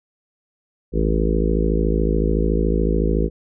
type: harmonic tone with a mistuned harmonic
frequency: 53.8 Hz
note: A1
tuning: 38 cents flat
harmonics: 1 / 3 / 4 / 5 / 6 / 7 / 8 / 9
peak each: -19 / -24 / -26 / -28 / -27 / -26 / -26 / -28 dBFS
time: 0.92-3.3 s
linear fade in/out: 50 ms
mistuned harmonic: 1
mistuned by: +26 cents
effects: none